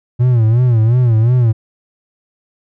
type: tone with vibrato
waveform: triangle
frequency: 117.8 Hz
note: A#2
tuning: 19 cents sharp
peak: -6 dBFS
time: 0.19-1.53 s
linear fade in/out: 20 ms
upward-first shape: sine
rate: 2.8 Hz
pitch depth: 130 cents each way
effects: none